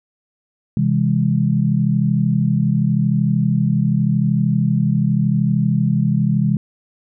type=chord; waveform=sine; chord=C augmented; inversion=none; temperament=just; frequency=130.81 / 163.52 / 204.4 Hz; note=C3 / E3 / G#3; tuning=0 / -14 / -27 cents; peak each=-18 dBFS; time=0.77-6.57 s; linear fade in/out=2 ms; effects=none